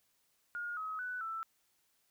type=tone with pitch steps; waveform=sine; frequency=1427 / 1274 / 1490 / 1326 Hz; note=F6 / D#6 / F#6 / E6; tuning=+37 / +41 / +12 / +10 cents; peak=-37 dBFS; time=0.55-1.43 s; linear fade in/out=0 ms; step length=220 ms; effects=white hiss -75 dBFS RMS until 2.1 s